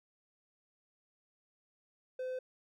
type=tone; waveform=triangle; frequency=512 Hz; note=C5; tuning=38 cents flat; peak=-34 dBFS; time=2.19-2.39 s; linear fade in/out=5 ms; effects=none